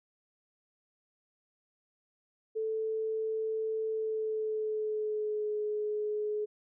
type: tone with pitch glide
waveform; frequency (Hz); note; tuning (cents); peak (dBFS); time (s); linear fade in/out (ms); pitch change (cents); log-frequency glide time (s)
sine; 440 to 422.3; A4 to G#4; 0 to +29; -30; 2.55-6.46; 20; -71; 3.9-5.53
effects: none